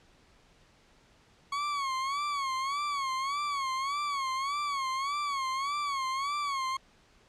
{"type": "tone with vibrato", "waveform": "40% pulse", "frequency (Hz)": 1108.7, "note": "C#6", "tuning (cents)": 0, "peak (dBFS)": -29, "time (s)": [1.52, 6.77], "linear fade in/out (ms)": 5, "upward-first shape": "sine", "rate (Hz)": 1.7, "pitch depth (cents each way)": 100, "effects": ["pink hiss -62 dBFS RMS until 7.28 s", "low-pass 6000 Hz 12 dB/octave"]}